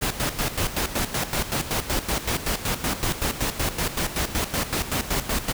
pink noise with tremolo, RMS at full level -24 dBFS, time 0.01-5.53 s, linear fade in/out 20 ms, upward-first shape square, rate 5.3 Hz, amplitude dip 70%, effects none

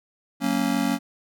square chord, F# major, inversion none, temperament just, 185 / 231.2 / 277.5 Hz, F#3 / A#3 / C#4, 0 / -14 / +2 cents, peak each -29 / -26 / -25 dBFS, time 0.4-0.99 s, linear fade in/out 50 ms, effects none

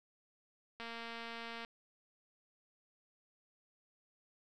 click train, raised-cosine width 0.3 ms, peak -30 dBFS, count 197, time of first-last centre 0.8-1.648 s, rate 231 Hz, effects none

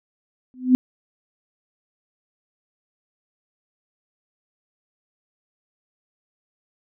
sine tone with exponential growth, 253.9 Hz, B3, 48 cents sharp, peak -7 dBFS, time 0.54-0.75 s, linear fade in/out 0 ms, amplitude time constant 45 ms, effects none

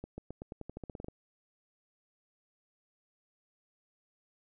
accelerating click train, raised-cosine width 2 ms, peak -28 dBFS, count 14, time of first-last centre 0.04-1.084 s, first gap 140 ms, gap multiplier 0.9, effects none

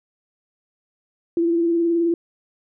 sine tone with vibrato, 337.5 Hz, E4, 41 cents sharp, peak -16 dBFS, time 1.37-2.14 s, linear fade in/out 2 ms, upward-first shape sine, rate 19 Hz, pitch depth 29 cents each way, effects none

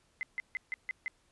sine tone bursts, 2045 Hz, C7, 40 cents flat, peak -32 dBFS, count 6, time 0.21-1.08 s, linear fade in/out 0 ms, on 20 ms, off 150 ms, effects pink hiss -70 dBFS RMS until 1.31 s + resampled to 24000 Hz

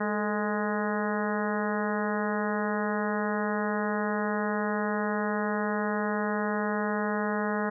harmonic tone with a mistuned harmonic, 208.6 Hz, G#3, 8 cents sharp, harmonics 1 / 2 / 3 / 4 / 5 / 6 / 7 / 8 / 9, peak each -30 / -33 / -35 / -36 / -37 / -38 / -38 / -39 / -40 dBFS, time 0-7.7 s, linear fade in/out 10 ms, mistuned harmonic 2, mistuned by +66 cents, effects none

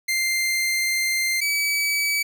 sawtooth tone pair in turn, 2093 / 2288 Hz, C7 / D7, 0 / -46 cents, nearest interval major second, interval 154 cents, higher second, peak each -17 dBFS, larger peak neither, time 0.08-1.41 / 1.41-2.23 s, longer first, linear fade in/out 10 ms, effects none

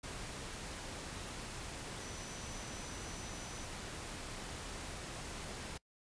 sine tone in noise, 5980 Hz, F#8, 17 cents sharp, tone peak -53 dBFS, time 2-3.66 s, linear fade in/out 10 ms, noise pink, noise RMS -45 dBFS, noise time 0.03-5.78 s, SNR -11 dB, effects noise-tail reverb RT60 0.1 s tail -23 dB re dry + resampled to 22050 Hz

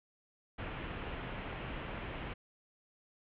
pink low-pass noise, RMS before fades -42 dBFS, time 0.58-2.34 s, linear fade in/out 10 ms, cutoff 3100 Hz, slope 48 dB/octave, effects none

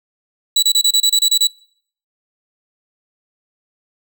30% pulse tone bursts, 3935 Hz, B7, 7 cents flat, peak -8 dBFS, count 10, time 0.56-1.472 s, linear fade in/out 5 ms, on 66 ms, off 28 ms, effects noise-tail reverb RT60 0.6 s tail -25 dB re dry

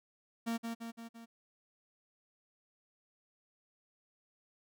45% pulse tone with echo, 230.4 Hz, A#3, 20 cents flat, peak -33 dBFS, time 0.46-0.58 s, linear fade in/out 20 ms, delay 170 ms, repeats 4, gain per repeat -4 dB, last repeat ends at 1.26 s, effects none

